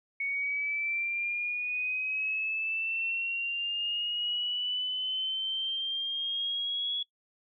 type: linear sweep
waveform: sine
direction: up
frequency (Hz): 2219 to 3368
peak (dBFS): -29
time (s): 0.2-7.03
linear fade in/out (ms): 5
effects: noise-tail reverb RT60 0.1 s tail -21 dB re dry